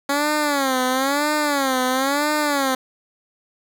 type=tone with vibrato; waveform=10% pulse; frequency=277.2 Hz; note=C#4; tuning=in tune; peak=-10 dBFS; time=0.09-2.75 s; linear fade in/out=5 ms; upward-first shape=sine; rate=1 Hz; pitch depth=150 cents each way; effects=none